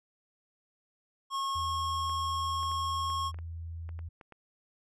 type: tone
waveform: square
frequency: 1088 Hz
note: C#6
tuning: 33 cents flat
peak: -31 dBFS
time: 1.3-3.32 s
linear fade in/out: 50 ms
type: tone with pitch glide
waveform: sine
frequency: 82.3 to 83.02 Hz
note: E2 to E2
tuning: -2 to +13 cents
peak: -37 dBFS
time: 1.55-4.09 s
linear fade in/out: 10 ms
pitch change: +15 cents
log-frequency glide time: 2.1-2.97 s
type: clicks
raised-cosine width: 0.5 ms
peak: -35 dBFS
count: 10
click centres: 2.096 / 2.631 / 2.716 / 3.101 / 3.344 / 3.388 / 3.891 / 3.991 / 4.212 / 4.323 s
effects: low-pass 8000 Hz 12 dB/octave